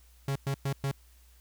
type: tone bursts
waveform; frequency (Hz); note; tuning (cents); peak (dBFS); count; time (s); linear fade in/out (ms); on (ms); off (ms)
45% pulse; 137.7; C#3; -11; -28; 4; 0.28-0.914; 2; 76; 110
effects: added 60 Hz sine -56 dBFS peak until 1.4 s + white hiss -64 dBFS RMS until 1.4 s